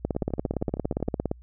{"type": "two click trains", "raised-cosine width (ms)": 2, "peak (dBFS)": [-12, -24], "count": [23, 13], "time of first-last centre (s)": [[0.05, 1.314], [0.15, 1.08]], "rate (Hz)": [17.4, 12.9], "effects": ["added 60 Hz sine -46 dBFS peak until 1.42 s"]}